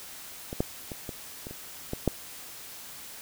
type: clicks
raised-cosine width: 2 ms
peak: -21 / -11 / -23 / -22 / -25 / -27 / -17 / -9 dBFS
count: 8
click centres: 0.529 / 0.605 / 0.918 / 1.092 / 1.469 / 1.51 / 1.934 / 2.077 s
effects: white hiss -44 dBFS RMS until 3.21 s